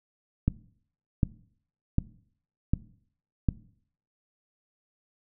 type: click train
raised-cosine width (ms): 5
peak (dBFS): -10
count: 5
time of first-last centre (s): 0.48-3.488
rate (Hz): 1.33
effects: noise-tail reverb RT60 0.6 s tail -19 dB re dry